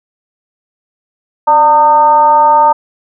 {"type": "tone with frequency modulation", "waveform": "sine", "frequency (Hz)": 909, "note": "A#5", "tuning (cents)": -44, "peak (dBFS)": -4, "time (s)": [1.47, 2.73], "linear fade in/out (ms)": 10, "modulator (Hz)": 320, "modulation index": 0.59, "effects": []}